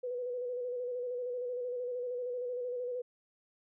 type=tone with vibrato; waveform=sine; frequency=493.9 Hz; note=B4; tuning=in tune; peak=-34 dBFS; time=0.03-3.02 s; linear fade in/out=10 ms; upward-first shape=square; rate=13 Hz; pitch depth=31 cents each way; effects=none